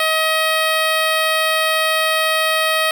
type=tone with notch filter; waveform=10% pulse; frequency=634 Hz; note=D#5; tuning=32 cents sharp; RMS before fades=-17 dBFS; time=0-2.91 s; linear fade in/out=2 ms; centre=7200 Hz; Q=1.7; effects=7-bit